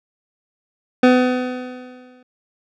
25% pulse tone with exponential decay, 251.7 Hz, B3, 33 cents sharp, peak -4 dBFS, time 1.03-2.23 s, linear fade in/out 5 ms, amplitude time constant 260 ms, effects low-pass 3000 Hz 12 dB/octave

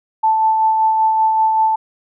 sine tone with tremolo, 880 Hz, A5, in tune, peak -10 dBFS, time 0.23-1.76 s, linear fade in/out 10 ms, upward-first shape sine, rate 5.2 Hz, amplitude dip 30%, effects none

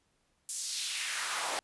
pink noise with high-pass filter sweep, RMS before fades -35 dBFS, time 0.49-1.59 s, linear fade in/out 0 ms, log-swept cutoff 7800 to 610 Hz, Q 1.6, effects pink hiss -74 dBFS RMS until 1.63 s + resampled to 24000 Hz

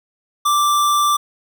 square tone, 1174.7 Hz, D6, in tune, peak -14 dBFS, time 0.45-1.17 s, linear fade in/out 10 ms, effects none

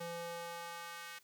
square tone with high-pass filter sweep, 170.1 Hz, F3, 45 cents flat, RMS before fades -45 dBFS, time 0-1.19 s, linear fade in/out 10 ms, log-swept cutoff 340 to 1700 Hz, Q 1.3, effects white hiss -68 dBFS RMS until 1.23 s + high-pass 100 Hz 12 dB/octave

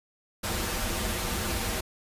pink noise with comb filter, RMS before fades -30 dBFS, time 0.43-1.81 s, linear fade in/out 10 ms, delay 7.1 ms, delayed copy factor -0.7, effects resampled to 32000 Hz

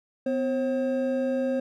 triangle tone pair together, 252.8 / 535.7 Hz, B3 / C5, +41 / +41 cents, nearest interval octave + minor second, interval 1300 cents, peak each -25 / -24 dBFS, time 0.26-1.6 s, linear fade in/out 5 ms, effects none

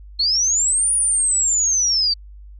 sine linear two-way sweep, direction up then down, 4186 to 9690 to 4563 Hz, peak -15 dBFS, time 0.19-2.14 s, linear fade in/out 10 ms, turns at 0.94 s, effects added 50 Hz sine -37 dBFS peak until 2.59 s

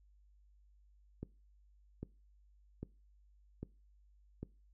click train, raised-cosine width 3 ms, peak -29 dBFS, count 5, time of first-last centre 1.23-4.43 s, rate 1.25 Hz, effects noise-tail reverb RT60 0.3 s tail -21 dB re dry + added 50 Hz sine -63 dBFS peak until 4.73 s

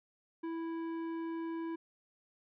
sine tone with tanh clipping, 329.6 Hz, E4, in tune, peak -38 dBFS, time 0.43-1.76 s, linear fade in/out 10 ms, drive 12 dB, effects none

